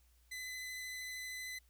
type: tone with vibrato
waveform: sawtooth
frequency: 2015 Hz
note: B6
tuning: 34 cents sharp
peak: -39 dBFS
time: 0.31-1.59 s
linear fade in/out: 10 ms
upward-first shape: triangle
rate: 13 Hz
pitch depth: 11 cents each way
effects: added 60 Hz sine -66 dBFS peak until 1.69 s + white hiss -74 dBFS RMS until 1.69 s